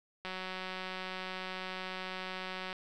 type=click train; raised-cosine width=0.3 ms; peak=-24 dBFS; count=462; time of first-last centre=0.25-2.728 s; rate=186 Hz; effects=none